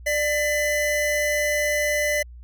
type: tone pair together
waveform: square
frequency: 595 / 2013 Hz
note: D5 / B6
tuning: +22 / +33 cents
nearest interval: octave + major sixth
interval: 2111 cents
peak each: -24 dBFS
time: 0.06-2.23 s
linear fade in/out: 10 ms
effects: added 60 Hz sine -39 dBFS peak until 2.43 s